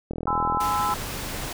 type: click train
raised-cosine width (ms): 2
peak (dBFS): -17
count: 20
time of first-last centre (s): 0.11-0.572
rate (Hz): 41.1
type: chord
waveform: sine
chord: Ab augmented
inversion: none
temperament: equal with one note detuned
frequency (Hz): 830.6 / 1020.8 / 1318.5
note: Ab5 / C6 / E6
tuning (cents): 0 / -43 / 0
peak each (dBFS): -26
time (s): 0.27-0.94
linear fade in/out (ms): 2
type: noise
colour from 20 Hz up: pink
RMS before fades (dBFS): -32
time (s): 0.6-1.53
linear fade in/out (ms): 5
effects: none